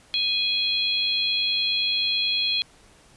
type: harmonic tone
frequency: 830.6 Hz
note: G#5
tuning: in tune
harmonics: 3 / 4 / 5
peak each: -29 / -24 / -25 dBFS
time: 0.14-2.62 s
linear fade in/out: 0 ms
effects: pink hiss -54 dBFS RMS until 3.16 s + resampled to 24000 Hz